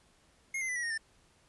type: tone with pitch steps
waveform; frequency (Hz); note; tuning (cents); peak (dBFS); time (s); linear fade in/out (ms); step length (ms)
square; 2146 / 2069 / 1995.4 / 1924.1 / 1855.3 / 1789; C7 / C7 / B6 / B6 / A#6 / A6; +43 / -20 / +17 / -46 / -9 / +28; -33; 0.54-0.978; 5; 73
effects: pink hiss -66 dBFS RMS until 1.48 s + resampled to 24000 Hz